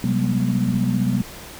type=tone cluster; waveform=sine; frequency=127.8 / 186.2 / 201.5 / 240.2 Hz; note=C3 / F#3 / G3 / B3; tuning=-40 / +11 / +48 / -48 cents; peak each=-23 dBFS; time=0.04-1.22 s; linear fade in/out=2 ms; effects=pink hiss -38 dBFS RMS until 1.59 s